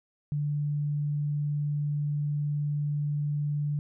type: tone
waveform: sine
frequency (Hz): 146.83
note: D3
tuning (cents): 0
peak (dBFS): -26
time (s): 0.32-3.79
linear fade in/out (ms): 0
effects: none